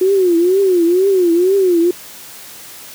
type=tone with vibrato; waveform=sine; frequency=364 Hz; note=F#4; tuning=28 cents flat; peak=-9 dBFS; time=0.01-1.91 s; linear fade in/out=5 ms; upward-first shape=triangle; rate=2.1 Hz; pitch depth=170 cents each way; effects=white hiss -35 dBFS RMS until 2.94 s + high-pass 80 Hz 12 dB/octave